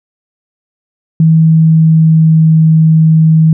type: tone with pitch glide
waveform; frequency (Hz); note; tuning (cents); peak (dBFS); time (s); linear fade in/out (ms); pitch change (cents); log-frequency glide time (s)
sine; 160.9 to 159.42; E3 to D#3; -42 to +42; -3; 1.2-3.53; 2; -16; 1.35-2.58
effects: none